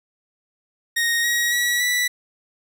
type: tone with pitch steps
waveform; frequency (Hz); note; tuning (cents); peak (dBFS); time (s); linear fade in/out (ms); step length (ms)
sawtooth; 1864.7 / 1897.3 / 1930.5 / 1964.2; A#6 / A#6 / B6 / B6; 0 / +30 / -40 / -10; -15; 0.96-2.08; 10; 280
effects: none